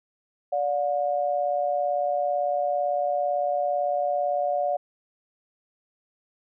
sine tone pair together, 581 / 718.9 Hz, D5 / F5, -19 / +50 cents, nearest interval major third, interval 369 cents, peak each -25 dBFS, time 0.52-4.77 s, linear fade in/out 10 ms, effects none

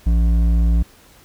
sine tone with hard clipping, 57.1 Hz, A#1, 35 cents flat, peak -14 dBFS, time 0.06-0.83 s, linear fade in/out 10 ms, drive 8 dB, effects pink hiss -49 dBFS RMS until 1.24 s

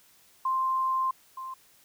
sine tone pair in turn, 1048 / 1048 Hz, C6 / C6, +2 / +2 cents, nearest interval unison, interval 0 cents, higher neither, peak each -24 / -35 dBFS, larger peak first, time 0.45-1.11 / 1.37-1.54 s, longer first, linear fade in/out 5 ms, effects white hiss -60 dBFS RMS until 1.84 s

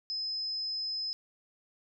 sine tone, 5100 Hz, D#8, 42 cents sharp, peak -32 dBFS, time 0.1-1.13 s, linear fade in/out 0 ms, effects none

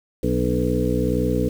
harmonic tone with a mistuned harmonic, 61.74 Hz, B1, in tune, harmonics 1 / 2 / 3 / 4 / 5 / 7 / 8, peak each -26 / -26 / -26 / -26 / -26 / -26 / -26 dBFS, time 0.23-1.49 s, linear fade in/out 5 ms, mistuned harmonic 5, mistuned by -25 cents, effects 7-bit

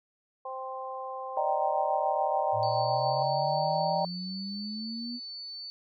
harmonic tone, 261.6 Hz, C4, in tune, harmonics 2 / 3 / 4, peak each -39 / -39 / -39 dBFS, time 0.45-3.23 s, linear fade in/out 5 ms
sine chord, Eb major seventh, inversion third, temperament just, 583.4 / 622.3 / 777.8 / 933.4 Hz, D5 / Eb5 / G5 / Bb5, -12 / 0 / -14 / +2 cents, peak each -32 / -32 / -29 / -32 dBFS, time 1.37-4.05 s, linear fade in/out 2 ms
sine exponential sweep, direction up, 110 to 246.9 Hz, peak -35 dBFS, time 2.52-5.2 s, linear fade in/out 50 ms
sine tone, 4498 Hz, C#8, 24 cents sharp, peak -38 dBFS, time 2.63-5.7 s, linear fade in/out 0 ms
effects none

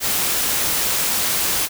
white noise, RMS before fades -20 dBFS, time 0-1.69 s, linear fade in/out 50 ms, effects none

